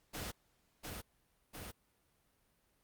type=noise with echo; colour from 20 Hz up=pink; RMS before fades=-43 dBFS; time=0.13-0.32 s; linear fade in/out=20 ms; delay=700 ms; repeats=2; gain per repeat=-2 dB; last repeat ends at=1.72 s; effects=pink hiss -75 dBFS RMS until 2.83 s + Opus 48 kbps